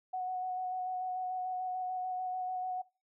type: tone with vibrato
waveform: sine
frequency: 738 Hz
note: F#5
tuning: 5 cents flat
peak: -33 dBFS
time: 0.13-2.82 s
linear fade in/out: 10 ms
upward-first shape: square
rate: 6.8 Hz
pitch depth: 12 cents each way
effects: noise-tail reverb RT60 0.3 s tail -22 dB re dry